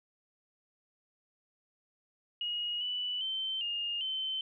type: tone with pitch steps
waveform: sine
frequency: 2884 / 2969 / 3096 / 2832 / 3077 Hz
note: F#7 / F#7 / G7 / F7 / G7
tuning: -45 / +5 / -22 / +23 / -33 cents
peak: -32 dBFS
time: 2.41-4.41 s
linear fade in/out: 2 ms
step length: 400 ms
effects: none